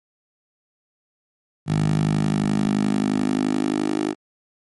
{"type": "tone with high-pass filter sweep", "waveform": "10% pulse", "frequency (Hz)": 51.5, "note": "G#1", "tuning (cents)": -14, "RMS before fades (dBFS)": -21, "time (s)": [1.66, 4.15], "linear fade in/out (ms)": 50, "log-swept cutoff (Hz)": [140, 330], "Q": 3.6, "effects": ["MP3 48 kbps"]}